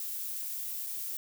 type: noise with dropouts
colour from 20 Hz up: violet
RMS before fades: -37 dBFS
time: 0-1.17 s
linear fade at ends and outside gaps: 1 ms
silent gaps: 0.865-0.869 s
effects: none